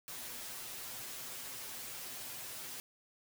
white noise with comb filter, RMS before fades -45 dBFS, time 0.08-2.8 s, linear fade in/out 0 ms, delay 7.9 ms, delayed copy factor +0.9, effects none

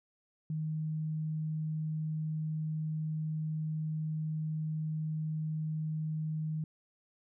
sine tone, 156 Hz, D#3, 5 cents sharp, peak -32 dBFS, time 0.5-6.64 s, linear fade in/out 2 ms, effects none

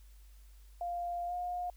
sine tone with pitch glide, 698.5 to 713.2 Hz, F5 to F5, 0 to +36 cents, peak -34 dBFS, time 0.81-1.7 s, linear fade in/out 2 ms, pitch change +36 cents, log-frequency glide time 1.27-1.33 s, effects added 50 Hz sine -53 dBFS peak until 1.76 s + white hiss -68 dBFS RMS until 1.76 s

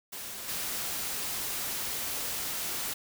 white noise with level steps, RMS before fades -40 / -34 dBFS, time 0.12-2.94 s, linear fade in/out 10 ms, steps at 0.48 s, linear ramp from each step 10 ms, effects none

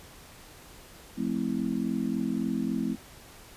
sine chord, F major seventh, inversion none, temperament just, 174.61 / 218.3 / 261.9 / 327.4 Hz, F3 / A3 / C4 / E4, 0 / -13 / +2 / -12 cents, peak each -35 / -30 / -31 / -35 dBFS, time 1.16-2.97 s, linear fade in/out 50 ms, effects pink hiss -50 dBFS RMS until 3.56 s + resampled to 32000 Hz

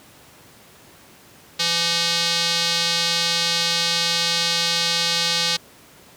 square tone with band-pass filter, 169.4 Hz, E3, 48 cents sharp, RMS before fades -21 dBFS, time 1.59-5.57 s, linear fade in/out 10 ms, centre 4300 Hz, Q 2.4, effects pink hiss -48 dBFS RMS until 6.16 s + high-pass 100 Hz 12 dB/octave

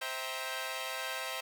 10% pulse chord, C dominant seventh, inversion none, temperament equal with one note detuned, 523.3 / 649.8 / 784 / 932.3 Hz, C5 / E5 / G5 / Bb5, 0 / -25 / 0 / 0 cents, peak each -32 / -32 / -35 / -35 dBFS, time 0.01-1.41 s, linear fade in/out 10 ms, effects none

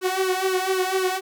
sawtooth tone with flanger, 375.2 Hz, F#4, 24 cents sharp, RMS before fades -23 dBFS, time 0.01-1.21 s, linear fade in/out 50 ms, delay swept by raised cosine 1.9 to 4.2 ms, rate 4 Hz, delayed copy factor +1, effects none

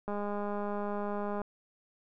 click train, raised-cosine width 1 ms, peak -23 dBFS, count 275, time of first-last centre 0.08-1.417 s, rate 205 Hz, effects none

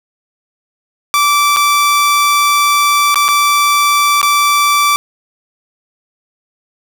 sawtooth tone with dropouts, 1164 Hz, D6, 16 cents flat, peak -5 dBFS, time 1.14-4.96 s, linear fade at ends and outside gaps 0 ms, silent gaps 1.563-1.569 / 3.144-3.157 / 3.282-3.287 / 4.215-4.229 s, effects none

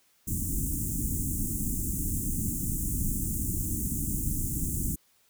pink band-stop noise, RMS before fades -30 dBFS, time 0.27-4.96 s, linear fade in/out 10 ms, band 310 to 7000 Hz, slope 48 dB/octave, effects white hiss -66 dBFS RMS until 5.29 s

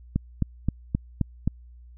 click train, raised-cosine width 5 ms, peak -10 dBFS, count 6, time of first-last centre 0.16-1.476 s, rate 3.8 Hz, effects added 60 Hz sine -45 dBFS peak until 1.97 s

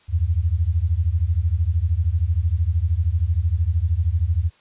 sine beating tone pair, 77.78 / 90.78 Hz, D#2 / F#2, 0 / -32 cents, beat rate 13 Hz, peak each -20 dBFS, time 0.08-4.51 s, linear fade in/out 50 ms, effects white hiss -56 dBFS RMS until 4.6 s + resampled to 8000 Hz

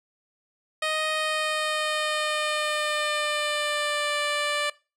10% pulse tone with pitch glide, 623 to 588 Hz, D#5 to D5, +2 to +2 cents, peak -16 dBFS, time 0.82-4.7 s, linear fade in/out 5 ms, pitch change -100 cents, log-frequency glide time 1.11-4.19 s, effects noise-tail reverb RT60 0.3 s tail -21 dB re dry + low-pass 9000 Hz 12 dB/octave

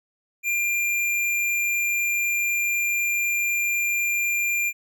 square tone, 2392 Hz, D7, 31 cents sharp, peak -22 dBFS, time 0.43-4.73 s, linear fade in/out 50 ms, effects none

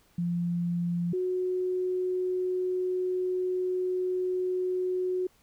sine tone pair in turn, 173.1 / 366.8 Hz, F3 / F#4, -15 / -15 cents, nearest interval octave + minor second, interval 1300 cents, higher second, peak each -26 dBFS, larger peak neither, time 0.18-1.13 / 1.13-5.27 s, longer second, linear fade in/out 5 ms, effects pink hiss -64 dBFS RMS until 5.42 s

